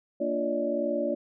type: tone cluster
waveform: sine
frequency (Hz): 231.3 / 292 / 349.5 / 575 / 617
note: A#3 / D4 / F4 / D5 / D#5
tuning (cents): -13 / -10 / +1 / -37 / -15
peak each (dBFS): -34 / -33 / -33 / -28 / -36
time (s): 0.2-1.15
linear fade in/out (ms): 10
effects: none